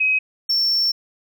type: tone pair in turn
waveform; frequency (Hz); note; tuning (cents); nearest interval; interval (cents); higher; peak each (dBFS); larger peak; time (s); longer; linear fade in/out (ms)
sine / triangle; 2535 / 5429; D#7 / F8; +32 / -50; octave + minor second; 1318; second; -15; neither; 0-0.19 / 0.49-0.92; second; 10
effects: none